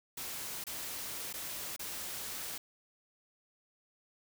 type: noise with dropouts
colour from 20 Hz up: white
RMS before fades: -41 dBFS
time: 0.17-2.58 s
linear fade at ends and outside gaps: 5 ms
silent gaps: 0.64-0.667 / 1.329-1.337 / 1.764-1.793 s
effects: none